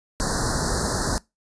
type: band-stop noise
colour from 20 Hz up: pink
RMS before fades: -24 dBFS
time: 0.2-1.18 s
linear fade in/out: 0 ms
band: 1800 to 4100 Hz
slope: 96 dB/octave
effects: noise-tail reverb RT60 0.2 s tail -22 dB re dry + resampled to 22050 Hz